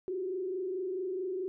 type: tone with frequency modulation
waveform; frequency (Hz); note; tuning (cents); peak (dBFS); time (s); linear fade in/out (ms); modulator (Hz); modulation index
sine; 372.8; F#4; +13; -32; 0.08-1.48; 0; 24.6; 0.79
effects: none